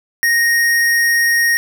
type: tone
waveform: square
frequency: 1864.7 Hz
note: A#6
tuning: in tune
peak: -12 dBFS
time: 0.23-1.57 s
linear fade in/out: 0 ms
effects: none